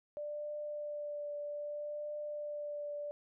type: tone with vibrato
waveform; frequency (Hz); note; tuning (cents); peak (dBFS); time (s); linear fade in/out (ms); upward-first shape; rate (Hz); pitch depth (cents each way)
sine; 590; D5; +8; -38; 0.17-3.11; 0; triangle; 0.63; 17
effects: none